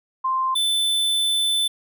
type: tone pair in turn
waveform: sine / square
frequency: 1046.5 / 3520 Hz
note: C6 / A7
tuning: 0 / 0 cents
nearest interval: octave + major sixth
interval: 2100 cents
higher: second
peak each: -19 dBFS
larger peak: neither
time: 0.24-0.55 / 0.55-1.68 s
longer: second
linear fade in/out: 10 ms
effects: none